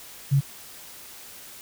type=tone; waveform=sine; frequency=138.59 Hz; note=C#3; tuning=in tune; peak=-16 dBFS; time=0.31-0.41 s; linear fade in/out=20 ms; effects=white hiss -44 dBFS RMS until 1.61 s